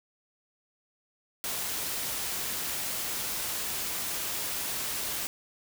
white noise, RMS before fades -33 dBFS, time 1.44-5.27 s, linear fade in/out 0 ms, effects none

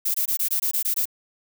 violet noise bursts, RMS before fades -23 dBFS, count 9, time 0.05-1.056 s, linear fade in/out 10 ms, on 94 ms, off 20 ms, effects none

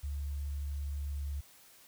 sine tone, 71.4 Hz, D2, 48 cents flat, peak -34 dBFS, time 0.03-1.41 s, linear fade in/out 10 ms, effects white hiss -59 dBFS RMS until 1.87 s

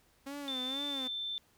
sawtooth tone with vibrato, 270 Hz, C#4, 45 cents flat, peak -36 dBFS, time 0.26-1.08 s, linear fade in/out 10 ms, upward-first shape sine, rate 2.1 Hz, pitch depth 110 cents each way
sine tone, 3549 Hz, A7, 14 cents sharp, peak -35 dBFS, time 0.48-1.38 s, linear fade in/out 0 ms
effects pink hiss -68 dBFS RMS until 1.57 s

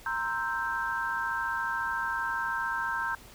sine chord, C dominant seventh, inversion third, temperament equal, 932.3 / 1046.5 / 1318.5 / 1568 Hz, Bb5 / C6 / E6 / G6, 0 / 0 / 0 / 0 cents, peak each -34 / -37 / -37 / -31 dBFS, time 0.06-3.15 s, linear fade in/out 2 ms, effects added 50 Hz sine -56 dBFS peak until 3.34 s + pink hiss -52 dBFS RMS until 3.34 s

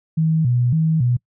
sine tone with vibrato, 140 Hz, C#3, 18 cents sharp, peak -14 dBFS, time 0.17-1.17 s, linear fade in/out 10 ms, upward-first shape square, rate 1.8 Hz, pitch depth 230 cents each way, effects noise-tail reverb RT60 0.1 s tail -25 dB re dry

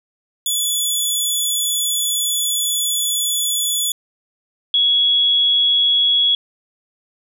15% pulse / sine tone pair in turn, 3433 / 3349 Hz, A7 / G#7, -43 / +14 cents, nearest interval unison, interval 43 cents, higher first, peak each -10 / -12 dBFS, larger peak first, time 0.46-3.92 / 4.74-6.35 s, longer first, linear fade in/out 2 ms, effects none

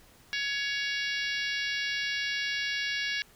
harmonic tone, 560 Hz, C#5, 18 cents sharp, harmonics 3 / 4 / 5 / 6 / 7 / 8 / 9 / 10, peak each -33 / -35 / -37 / -39 / -40 / -41 / -42 / -43 dBFS, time 0.33-3.22 s, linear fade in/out 0 ms, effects pink hiss -58 dBFS RMS until 3.35 s

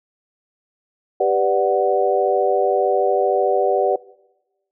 sine chord, G major seventh, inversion none, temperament equal, 392 / 493.9 / 587.3 / 740 Hz, G4 / B4 / D5 / F#5, 0 / 0 / 0 / 0 cents, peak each -20 dBFS, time 1.2-3.96 s, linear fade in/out 5 ms, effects noise-tail reverb RT60 1.0 s tail -21 dB re dry

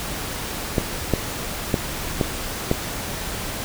clicks, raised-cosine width 2 ms, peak -4 dBFS, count 5, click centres 0.782 / 1.137 / 1.742 / 2.212 / 2.714 s, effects pink hiss -29 dBFS RMS until 3.64 s

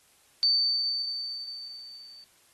sine tone with level ramp, 4562 Hz, C#8, 49 cents sharp, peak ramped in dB -19 to -47 dBFS, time 0.43-2.24 s, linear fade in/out 0 ms, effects white hiss -62 dBFS RMS until 2.53 s + AAC 32 kbps

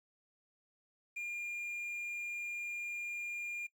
triangle tone with quantisation, 2408 Hz, D7, 43 cents sharp, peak -36 dBFS, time 1.16-3.67 s, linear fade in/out 10 ms, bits 11, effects noise-tail reverb RT60 0.1 s tail -19 dB re dry

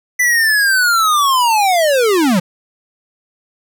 square linear sweep, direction down, 2002 to 165.7 Hz, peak -11 dBFS, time 0.19-2.4 s, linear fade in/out 10 ms, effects none

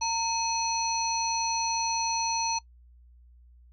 harmonic tone with a mistuned harmonic, 849 Hz, G#5, 38 cents sharp, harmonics 1 / 3 / 5 / 7, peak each -28 / -37 / -34 / -31 dBFS, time 0.01-2.59 s, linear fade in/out 10 ms, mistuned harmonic 1, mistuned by +130 cents, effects noise-tail reverb RT60 0.1 s tail -23 dB re dry + added 60 Hz sine -52 dBFS peak until 3.72 s

